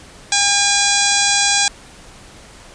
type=harmonic tone with a mistuned harmonic; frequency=807 Hz; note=G#5; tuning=50 cents flat; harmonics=1 / 2 / 3 / 4 / 5 / 6 / 7 / 8 / 9 / 10; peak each=-22 / -22 / -22 / -22 / -22 / -22 / -22 / -22 / -22 / -22 dBFS; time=0.32-1.68 s; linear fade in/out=2 ms; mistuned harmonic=4; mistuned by=+69 cents; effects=pink hiss -41 dBFS RMS until 2.74 s + resampled to 22050 Hz